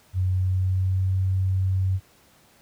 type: tone with pitch glide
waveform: sine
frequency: 92.5 to 94.39 Hz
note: F#2 to F#2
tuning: 0 to +35 cents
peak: -19 dBFS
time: 0.13-2 s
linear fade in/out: 50 ms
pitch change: +35 cents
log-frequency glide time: 0.26-1.14 s
effects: pink hiss -57 dBFS RMS until 2.61 s + high-pass 60 Hz 12 dB/octave